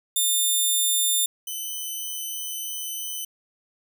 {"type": "tone pair in turn", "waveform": "5% pulse", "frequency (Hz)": [3600, 3027], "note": ["A7", "F#7"], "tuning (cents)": [39, 39], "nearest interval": "minor third", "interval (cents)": 300, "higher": "first", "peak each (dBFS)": [-12, -21], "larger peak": "first", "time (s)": [[0.16, 1.26], [1.47, 3.25]], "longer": "second", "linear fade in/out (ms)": 5, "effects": []}